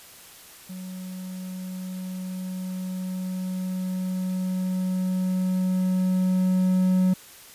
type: tone with level ramp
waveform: triangle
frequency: 185 Hz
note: F#3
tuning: in tune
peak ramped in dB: -32 to -15 dBFS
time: 0.69-7.14 s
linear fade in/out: 10 ms
effects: white hiss -47 dBFS RMS until 7.54 s + resampled to 32000 Hz